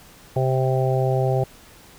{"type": "harmonic tone", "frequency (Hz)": 130.81, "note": "C3", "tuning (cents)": 0, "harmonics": [1, 3, 4, 5, 6], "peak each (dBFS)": [-20, -25, -26, -27, -28], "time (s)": [0.36, 1.44], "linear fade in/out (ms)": 5, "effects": ["pink hiss -48 dBFS RMS until 1.98 s"]}